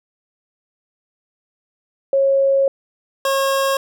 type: tone pair in turn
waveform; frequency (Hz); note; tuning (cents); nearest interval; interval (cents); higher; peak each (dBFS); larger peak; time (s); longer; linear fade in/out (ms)
sine / 25% pulse; 546 / 543.5; C#5 / C#5; -26 / -34; unison; 8; first; -12; neither; 2.13-2.68 / 3.25-3.77; first; 2
effects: none